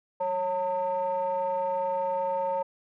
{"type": "ring-modulated tone", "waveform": "triangle", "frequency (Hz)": 178.6, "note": "F3", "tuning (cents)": 39, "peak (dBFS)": -20, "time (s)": [0.2, 2.63], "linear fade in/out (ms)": 10, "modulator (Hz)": 727, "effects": ["tanh soft clip ceiling -17 dBFS"]}